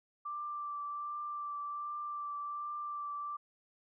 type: tone with vibrato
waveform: sine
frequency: 1174.7 Hz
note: D6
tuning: in tune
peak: -37 dBFS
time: 0.25-3.37 s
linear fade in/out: 10 ms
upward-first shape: triangle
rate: 1.3 Hz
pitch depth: 17 cents each way
effects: none